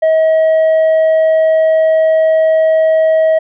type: tone with tanh clipping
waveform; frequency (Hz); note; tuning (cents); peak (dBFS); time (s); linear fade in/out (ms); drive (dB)
sine; 638; D#5; +43; -8; 0.02-3.39; 10; 3
effects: none